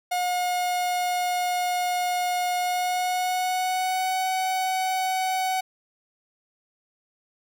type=tone with pitch glide; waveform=45% pulse; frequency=719 to 750.4 Hz; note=F#5 to F#5; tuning=-50 to +24 cents; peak=-23 dBFS; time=0.11-5.61 s; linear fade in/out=10 ms; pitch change=+74 cents; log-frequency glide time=2.59-4.18 s; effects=none